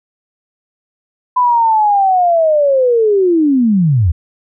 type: linear sweep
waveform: sine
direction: down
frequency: 1007 to 73.42 Hz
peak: -8 dBFS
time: 1.36-4.12 s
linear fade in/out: 10 ms
effects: none